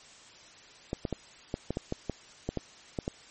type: clicks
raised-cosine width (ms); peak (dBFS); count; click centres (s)
2; -17; 12; 0.931 / 1.052 / 1.127 / 1.541 / 1.706 / 1.771 / 1.924 / 2.097 / 2.49 / 2.573 / 2.988 / 3.079
effects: white hiss -53 dBFS RMS until 3.3 s + MP3 32 kbps